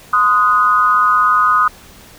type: tone with amplitude modulation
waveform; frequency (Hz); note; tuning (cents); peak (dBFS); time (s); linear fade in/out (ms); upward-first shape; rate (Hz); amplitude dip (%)
sine; 1244.5; D#6; 0; -5; 0.13-1.68; 5; sine; 217; 90
effects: pink hiss -41 dBFS RMS until 2.18 s